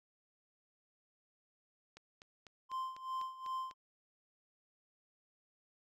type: click train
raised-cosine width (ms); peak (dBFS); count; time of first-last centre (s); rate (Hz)
0.2; -36; 8; 1.97-3.711; 4.02
type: tone with tremolo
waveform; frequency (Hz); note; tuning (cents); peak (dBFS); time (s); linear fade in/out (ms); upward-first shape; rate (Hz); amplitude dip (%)
triangle; 1043; C6; -6; -34; 2.69-3.74; 50; sine; 2.6; 80
effects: none